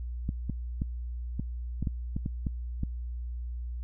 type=clicks; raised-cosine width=5 ms; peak=-18 dBFS; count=10; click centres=0.291 / 0.497 / 0.819 / 1.396 / 1.826 / 1.872 / 2.165 / 2.261 / 2.468 / 2.834 s; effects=added 60 Hz sine -33 dBFS peak until 3.83 s